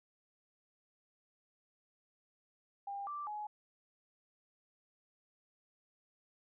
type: tone with pitch steps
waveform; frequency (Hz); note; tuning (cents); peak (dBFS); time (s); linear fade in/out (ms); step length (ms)
sine; 800 / 1173 / 841; G5 / D6 / G#5; +35 / -2 / +22; -39; 2.87-3.47; 5; 200
effects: none